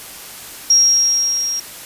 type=tone with level ramp; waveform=sine; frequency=5610 Hz; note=F8; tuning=7 cents sharp; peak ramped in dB=-7 to -19 dBFS; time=0.7-1.6 s; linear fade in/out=5 ms; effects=white hiss -34 dBFS RMS until 1.85 s + resampled to 32000 Hz